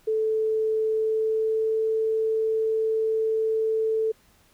sine tone with pitch glide, 438 to 441.6 Hz, A4 to A4, -8 to +6 cents, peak -21 dBFS, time 0.07-4.12 s, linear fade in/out 10 ms, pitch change +14 cents, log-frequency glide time 0.84-1.85 s, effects pink hiss -60 dBFS RMS until 4.53 s

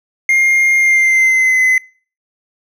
triangle tone with pitch glide, 2122 to 2036 Hz, C7 to C7, +24 to -48 cents, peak -7 dBFS, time 0.29-1.78 s, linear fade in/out 2 ms, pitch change -72 cents, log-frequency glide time 0.78-1.61 s, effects noise-tail reverb RT60 0.4 s tail -22 dB re dry

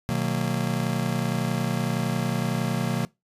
square chord, B major seventh, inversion none, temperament just, 123.47 / 154.34 / 185.21 / 231.5 Hz, B2 / D#3 / F#3 / A#3, 0 / -14 / +2 / -12 cents, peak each -30 dBFS, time 0.09-3.05 s, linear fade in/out 0 ms, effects noise-tail reverb RT60 0.2 s tail -22 dB re dry + resampled to 32000 Hz

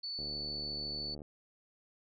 sine tone, 4474 Hz, C#8, 15 cents sharp, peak -37 dBFS, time 0.03-1.15 s, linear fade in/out 10 ms
click train, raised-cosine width 2 ms, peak -34 dBFS, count 77, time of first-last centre 0.19-1.218 s, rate 73.9 Hz
effects none

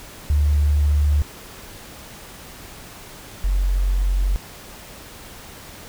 sine tone pair in turn, 73.42 / 46.08 Hz, D2 / F#1, 0 / -6 cents, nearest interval minor sixth, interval 806 cents, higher first, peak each -14 / -16 dBFS, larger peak first, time 0.3-1.22 / 3.44-4.36 s, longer neither, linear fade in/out 0 ms, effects pink hiss -40 dBFS RMS until 5.88 s

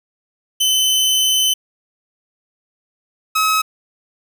sawtooth tone pair in turn, 3044 / 1279.8 Hz, F#7 / D#6, +48 / +48 cents, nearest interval octave + minor third, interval 1500 cents, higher first, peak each -10 dBFS, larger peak neither, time 0.6-1.54 / 3.35-3.62 s, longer first, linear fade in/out 10 ms, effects none

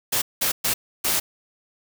white noise bursts at uneven times, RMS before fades -22 dBFS, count 4, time 0.12-0.22 / 0.41-0.52 / 0.64-0.74 / 1.04-1.2 s, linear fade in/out 10 ms, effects none

